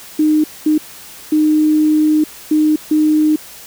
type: tone bursts at uneven times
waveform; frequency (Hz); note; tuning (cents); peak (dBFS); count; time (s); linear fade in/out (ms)
sine; 306.8; D#4; -24; -9; 5; 0.19-0.44 / 0.66-0.78 / 1.32-2.24 / 2.51-2.76 / 2.91-3.36; 5
effects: white hiss -36 dBFS RMS until 3.66 s